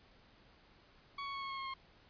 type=tone with pitch steps; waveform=sawtooth; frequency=1120 / 1111.6 / 1103.3 / 1095.1 / 1086.9 / 1078.7 / 1070.7 Hz; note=C#6 / C#6 / C#6 / C#6 / C#6 / C#6 / C6; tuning=+18 / +4 / -9 / -21 / -34 / -48 / +40 cents; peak=-36 dBFS; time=1.18-1.74 s; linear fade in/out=5 ms; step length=80 ms; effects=pink hiss -64 dBFS RMS until 2.09 s + resampled to 11025 Hz